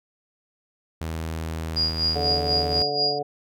sawtooth tone with pitch glide, 80.8 to 80.24 Hz, E2 to E2, -34 to -46 cents, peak -24 dBFS, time 1.01-2.82 s, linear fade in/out 0 ms, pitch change -12 cents, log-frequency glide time 1.26-2.44 s
sine tone with tremolo, 4854 Hz, D#8, 44 cents flat, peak -19 dBFS, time 1.76-3.19 s, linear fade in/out 10 ms, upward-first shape sine, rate 4.1 Hz, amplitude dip 80%
harmonic tone, 145.1 Hz, D3, 21 cents flat, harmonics 1 / 2 / 3 / 4 / 5, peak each -38 / -38 / -28 / -32 / -28 dBFS, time 2.15-3.23 s, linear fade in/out 10 ms
effects none

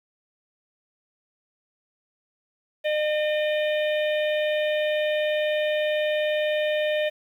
harmonic tone, 607 Hz, D#5, 43 cents flat, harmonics 1 / 3 / 4 / 5 / 6, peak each -22 / -32 / -34 / -36 / -38 dBFS, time 2.84-7.1 s, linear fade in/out 20 ms, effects 9-bit

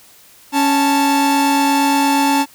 45% pulse tone pair together, 277.3 / 880.4 Hz, C#4 / A5, +1 / +1 cents, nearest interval octave + minor sixth, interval 2000 cents, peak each -15 dBFS, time 0.52-2.46 s, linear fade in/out 50 ms, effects white hiss -46 dBFS RMS until 2.54 s

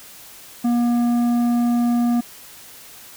sine tone with tanh clipping, 239 Hz, A#3, 43 cents sharp, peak -17 dBFS, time 0.64-2.21 s, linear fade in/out 10 ms, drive 9 dB, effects white hiss -42 dBFS RMS until 3.16 s

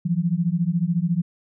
sine beating tone pair, 164.81 / 178.81 Hz, E3 / F3, 0 / +41 cents, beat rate 14 Hz, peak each -22 dBFS, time 0.05-1.22 s, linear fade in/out 10 ms, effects none

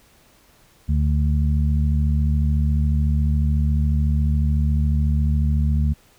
harmonic tone, 74 Hz, D2, 14 cents sharp, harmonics 1 / 2 / 3, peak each -17 / -23 / -27 dBFS, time 0.88-5.94 s, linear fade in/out 20 ms, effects pink hiss -55 dBFS RMS until 6.18 s

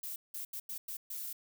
violet noise bursts at uneven times, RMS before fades -41 dBFS, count 6, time 0.03-0.16 / 0.34-0.45 / 0.53-0.6 / 0.69-0.78 / 0.88-0.97 / 1.1-1.33 s, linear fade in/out 5 ms, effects none

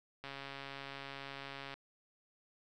click train, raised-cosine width 0.3 ms, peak -29 dBFS, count 208, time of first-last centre 0.24-1.74 s, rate 138 Hz, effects none

